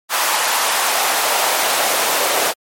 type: noise with high-pass filter sweep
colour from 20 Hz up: pink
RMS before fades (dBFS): -17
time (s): 0.09-2.54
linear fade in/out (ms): 50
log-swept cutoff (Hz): 940 to 560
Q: 1.5
effects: MP3 64 kbps